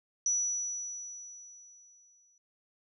sine tone with exponential decay, 5900 Hz, F#8, 6 cents flat, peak -25 dBFS, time 0.26-2.38 s, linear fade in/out 2 ms, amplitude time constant 460 ms, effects none

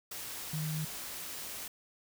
sine tone in noise, 155.3 Hz, D#3, 3 cents flat, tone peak -33 dBFS, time 0.53-0.85 s, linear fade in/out 5 ms, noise white, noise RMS -42 dBFS, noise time 0.11-1.68 s, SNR +6 dB, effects none

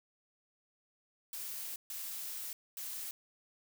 blue noise bursts at uneven times, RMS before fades -42 dBFS, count 3, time 1.33-1.76 / 1.9-2.53 / 2.77-3.11 s, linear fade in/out 2 ms, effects none

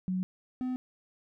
sine / triangle tone pair in turn, 185 / 254 Hz, F#3 / B3, 0 / +49 cents, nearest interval perfect fourth, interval 549 cents, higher second, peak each -28 dBFS, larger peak neither, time 0.08-0.23 / 0.61-0.76 s, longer neither, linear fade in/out 0 ms, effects none

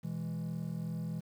triangle chord, E major, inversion second, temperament equal, 123.47 / 164.81 / 207.7 Hz, B2 / E3 / G#3, 0 / 0 / 0 cents, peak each -40 / -34 / -40 dBFS, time 0.03-1.21 s, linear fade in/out 20 ms, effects tanh soft clip ceiling -27 dBFS + 10-bit

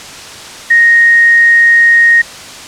sine tone, 1864.7 Hz, A#6, in tune, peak -3 dBFS, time 0.7-2.22 s, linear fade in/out 10 ms, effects white hiss -28 dBFS RMS until 2.67 s + low-pass 7000 Hz 12 dB/octave

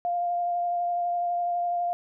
sine tone with vibrato, 700 Hz, F5, 4 cents sharp, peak -24 dBFS, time 0.05-1.93 s, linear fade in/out 0 ms, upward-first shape sine, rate 12 Hz, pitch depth 13 cents each way, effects none

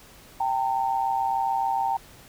sine tone pair together, 784 / 910.9 Hz, G5 / A#5, 0 / -40 cents, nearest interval minor third, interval 260 cents, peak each -25 dBFS, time 0.4-1.97 s, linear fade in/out 5 ms, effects pink hiss -50 dBFS RMS until 2.28 s

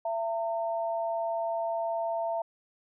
sine tone pair together, 671.3 / 910 Hz, E5 / A#5, +31 / -42 cents, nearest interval perfect fourth, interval 527 cents, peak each -29 / -34 dBFS, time 0.05-2.42 s, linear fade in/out 5 ms, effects none

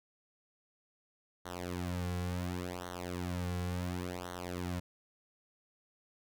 sawtooth tone with flanger, 89.3 Hz, F2, 39 cents sharp, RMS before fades -38 dBFS, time 1.45-4.8 s, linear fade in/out 10 ms, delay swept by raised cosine 0.4 to 3.3 ms, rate 0.7 Hz, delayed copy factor -0.9, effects none

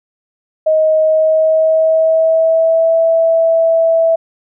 sine tone with pitch glide, 628 to 656.9 Hz, D#5 to E5, +16 to -6 cents, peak -8 dBFS, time 0.66-4.16 s, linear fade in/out 10 ms, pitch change +78 cents, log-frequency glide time 1.01-2.96 s, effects none

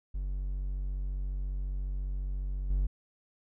triangle tone with level steps, 47.26 Hz, F#1, 37 cents sharp, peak -29 / -23 dBFS, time 0.14-2.87 s, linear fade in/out 10 ms, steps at 2.7 s, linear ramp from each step 5 ms, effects none

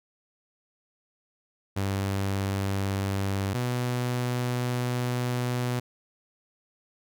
sawtooth tone pair in turn, 98 / 123.47 Hz, G2 / B2, 0 / 0 cents, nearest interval major third, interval 400 cents, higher second, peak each -22 dBFS, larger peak neither, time 1.76-3.54 / 3.54-5.8 s, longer second, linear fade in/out 10 ms, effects none

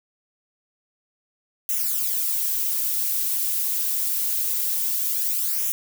violet noise with flanger, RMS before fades -24 dBFS, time 1.69-5.72 s, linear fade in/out 0 ms, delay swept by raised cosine 0.22 to 5.52 ms, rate 0.25 Hz, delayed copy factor -0.7, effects none

